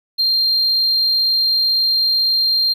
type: tone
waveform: triangle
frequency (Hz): 4186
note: C8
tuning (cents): 0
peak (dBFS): -11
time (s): 0.18-2.74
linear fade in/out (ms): 20
effects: tanh soft clip ceiling -9 dBFS